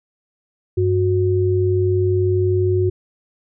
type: tone pair together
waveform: sine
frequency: 97.71 / 365.5 Hz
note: G2 / F#4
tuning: -5 / -21 cents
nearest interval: octave + major seventh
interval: 2284 cents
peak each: -17 dBFS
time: 0.77-2.9 s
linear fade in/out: 10 ms
effects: none